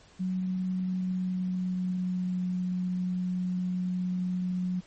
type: tone with pitch glide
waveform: sine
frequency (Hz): 185 to 181.72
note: F#3 to F#3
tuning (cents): 0 to -31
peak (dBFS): -27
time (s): 0.19-4.81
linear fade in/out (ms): 20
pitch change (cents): -31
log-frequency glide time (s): 0.61-2.46
effects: pink hiss -57 dBFS RMS until 4.86 s + MP3 32 kbps